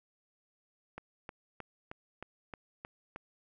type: click train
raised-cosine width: 0.5 ms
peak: -27 dBFS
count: 8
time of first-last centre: 0.98-3.161 s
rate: 3.21 Hz
effects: none